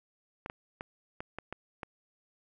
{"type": "clicks", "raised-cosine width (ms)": 0.5, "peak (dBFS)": -23, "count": 7, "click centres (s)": [0.461, 0.499, 0.809, 1.205, 1.386, 1.526, 1.832], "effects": []}